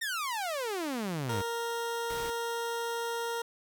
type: exponential sweep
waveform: sawtooth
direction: down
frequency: 1877 to 92.5 Hz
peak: -28 dBFS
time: 0.01-1.42 s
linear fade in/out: 10 ms
type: tone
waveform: 20% pulse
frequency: 466.2 Hz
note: A#4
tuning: in tune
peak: -27 dBFS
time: 1.29-3.42 s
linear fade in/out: 5 ms
type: noise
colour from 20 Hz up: pink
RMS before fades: -43 dBFS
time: 2.1-2.3 s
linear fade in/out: 0 ms
effects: none